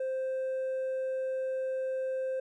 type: tone with hard clipping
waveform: triangle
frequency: 523.3 Hz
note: C5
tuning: in tune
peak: -29 dBFS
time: 0-2.4 s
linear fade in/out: 5 ms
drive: 1 dB
effects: none